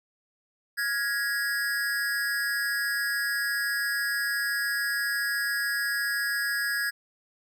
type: tone with amplitude modulation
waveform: square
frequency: 1661.2 Hz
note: G#6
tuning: in tune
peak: -23 dBFS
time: 0.77-6.91 s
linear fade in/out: 20 ms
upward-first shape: sine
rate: 246 Hz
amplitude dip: 80%
effects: none